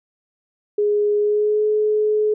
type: tone with pitch glide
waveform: sine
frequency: 415.3 to 425.7 Hz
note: G#4 to G#4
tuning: 0 to +43 cents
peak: -15 dBFS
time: 0.78-2.34 s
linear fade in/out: 5 ms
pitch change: +43 cents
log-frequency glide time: 1.18-1.65 s
effects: none